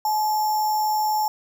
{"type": "tone with sample-and-hold", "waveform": "sine", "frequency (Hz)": 856, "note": "A5", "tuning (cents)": -48, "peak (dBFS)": -19, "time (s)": [0.05, 1.28], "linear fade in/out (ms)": 2, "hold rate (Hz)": 6300, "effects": []}